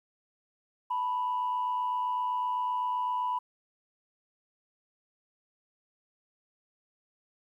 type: tone pair together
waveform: sine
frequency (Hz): 880 / 987.8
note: A5 / B5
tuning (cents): 0 / 0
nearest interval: major second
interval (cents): 200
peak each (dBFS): -36 / -27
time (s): 0.9-3.39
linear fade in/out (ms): 10
effects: tanh soft clip ceiling -23 dBFS + 11-bit